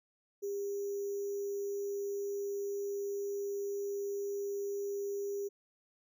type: tone with sample-and-hold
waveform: sine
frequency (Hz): 401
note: G4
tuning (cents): +39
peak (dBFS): -34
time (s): 0.42-5.49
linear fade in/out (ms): 20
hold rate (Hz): 6300
effects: none